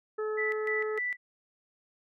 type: harmonic tone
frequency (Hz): 430.3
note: A4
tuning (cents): -39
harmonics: 1 / 2 / 3 / 4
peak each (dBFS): -30 / -48 / -40 / -46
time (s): 0.18-0.99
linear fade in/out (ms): 10
type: tone with tremolo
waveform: sine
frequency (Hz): 1975.5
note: B6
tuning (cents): 0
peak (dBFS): -29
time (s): 0.37-1.17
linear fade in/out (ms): 20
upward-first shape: square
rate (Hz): 3.3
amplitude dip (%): 80
effects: none